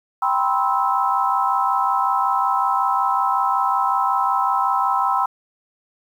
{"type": "chord", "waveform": "sine", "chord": "C major seventh", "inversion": "second", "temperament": "just", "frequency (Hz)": [784.9, 981.1, 1046.5, 1308.1], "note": ["G5", "B5", "C6", "E6"], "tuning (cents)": [2, -12, 0, -14], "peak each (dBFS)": -22, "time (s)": [0.22, 5.26], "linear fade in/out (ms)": 5, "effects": ["8-bit"]}